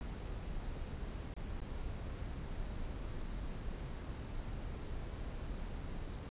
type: noise with dropouts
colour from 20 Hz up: brown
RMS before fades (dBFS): -42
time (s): 0.01-6.29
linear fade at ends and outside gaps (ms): 0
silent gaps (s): 1.339-1.365 / 1.603-1.617
effects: resampled to 8000 Hz